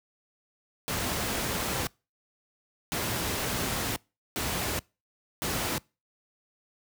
pink noise bursts at uneven times, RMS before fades -30 dBFS, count 4, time 0.88-1.87 / 2.92-3.96 / 4.36-4.79 / 5.42-5.78 s, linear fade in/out 0 ms, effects noise-tail reverb RT60 0.3 s tail -26 dB re dry + high-pass 60 Hz 12 dB/octave

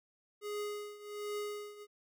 square tone with tremolo, 415.3 Hz, G#4, in tune, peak -36 dBFS, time 0.41-1.87 s, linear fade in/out 50 ms, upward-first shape triangle, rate 1.3 Hz, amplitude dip 85%, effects none

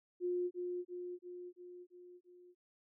sine tone with echo, 356.6 Hz, F4, 36 cents sharp, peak -33 dBFS, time 0.2-0.51 s, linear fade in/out 50 ms, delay 340 ms, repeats 6, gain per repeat -4 dB, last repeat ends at 2.55 s, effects none

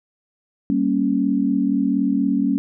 sine chord, G diminished, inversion none, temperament equal, 196 / 233.1 / 277.2 Hz, G3 / Bb3 / Db4, 0 / 0 / 0 cents, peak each -22 / -22 / -19 dBFS, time 0.7-2.58 s, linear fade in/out 0 ms, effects none

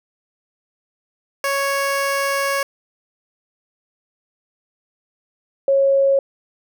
15% pulse / sine tone pair in turn, 554.4 / 548 Hz, C#5 / C#5, 0 / -20 cents, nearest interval unison, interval 20 cents, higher first, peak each -12 dBFS, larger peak neither, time 1.44-2.63 / 5.68-6.19 s, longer first, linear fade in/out 2 ms, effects none

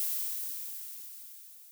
violet noise with level ramp, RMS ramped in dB -31 to -54 dBFS, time 0-1.71 s, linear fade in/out 0 ms, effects none

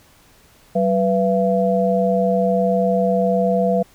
sine tone cluster, 190.4 / 495.6 / 677 Hz, F#3 / B4 / E5, +50 / +6 / +46 cents, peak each -19 dBFS, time 0.75-3.83 s, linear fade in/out 10 ms, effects pink hiss -52 dBFS RMS until 3.94 s

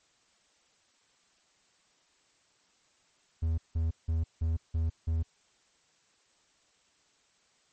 triangle tone bursts, 81.1 Hz, E2, 28 cents flat, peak -24 dBFS, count 6, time 3.42-5.23 s, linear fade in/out 10 ms, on 160 ms, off 170 ms, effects white hiss -68 dBFS RMS until 7.72 s + MP3 32 kbps

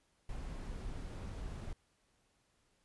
brown noise, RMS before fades -43 dBFS, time 0.29-1.73 s, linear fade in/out 2 ms, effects pink hiss -75 dBFS RMS until 2.84 s + resampled to 24000 Hz

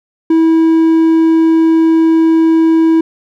triangle tone, 324.8 Hz, E4, 26 cents flat, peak -4 dBFS, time 0.3-3.01 s, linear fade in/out 5 ms, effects none

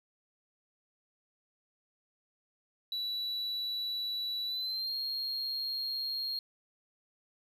sine tone with pitch glide, 3939 to 4246 Hz, B7 to C8, -5 to +25 cents, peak -30 dBFS, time 2.92-6.39 s, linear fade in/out 2 ms, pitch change +130 cents, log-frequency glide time 4.46-4.95 s, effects tanh soft clip ceiling -32 dBFS

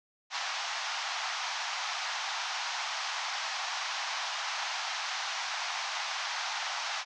pink band-pass noise, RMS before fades -35 dBFS, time 0.3-7.05 s, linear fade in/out 50 ms, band 730 to 6300 Hz, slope 48 dB/octave, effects none

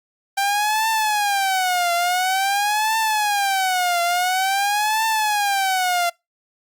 sawtooth tone with vibrato, 784 Hz, G5, in tune, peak -14 dBFS, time 0.37-6.1 s, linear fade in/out 10 ms, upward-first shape triangle, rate 0.48 Hz, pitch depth 230 cents each way, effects noise-tail reverb RT60 0.2 s tail -24 dB re dry + Opus 48 kbps

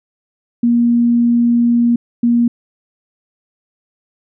sine tone pair in turn, 237.1 / 237.1 Hz, A#3 / A#3, +30 / +30 cents, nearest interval unison, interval 0 cents, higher neither, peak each -9 dBFS, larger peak neither, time 0.63-1.96 / 2.23-2.48 s, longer first, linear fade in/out 5 ms, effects none

